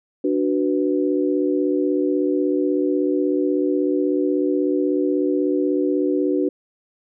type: chord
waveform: sine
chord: B minor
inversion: first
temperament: equal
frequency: 293.7 / 370 / 493.9 Hz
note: D4 / F#4 / B4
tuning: 0 / 0 / 0 cents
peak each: -20 / -21 / -25 dBFS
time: 0.24-6.49 s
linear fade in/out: 5 ms
effects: none